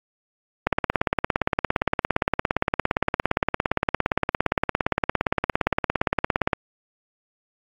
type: click train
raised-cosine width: 0.5 ms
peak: -4 dBFS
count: 103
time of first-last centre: 0.67-6.532 s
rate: 17.4 Hz
effects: AAC 48 kbps